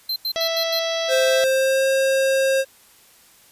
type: tone bursts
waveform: square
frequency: 4119 Hz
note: C8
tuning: 28 cents flat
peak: -22 dBFS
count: 5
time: 0.09-0.793 s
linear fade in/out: 5 ms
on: 71 ms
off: 87 ms
type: harmonic tone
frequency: 659.3 Hz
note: E5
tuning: in tune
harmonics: 1 / 2 / 3 / 4 / 5 / 6 / 7 / 8 / 9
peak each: -23 / -35 / -32 / -36 / -29 / -32 / -36 / -37 / -36 dBFS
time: 0.36-1.44 s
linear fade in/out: 0 ms
type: tone with pitch glide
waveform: square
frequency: 523.3 to 535.5 Hz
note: C5 to C5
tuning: 0 to +40 cents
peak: -17 dBFS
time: 1.08-2.65 s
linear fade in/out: 50 ms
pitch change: +40 cents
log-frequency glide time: 1.27-1.87 s
effects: white hiss -52 dBFS RMS until 3.51 s + resampled to 32000 Hz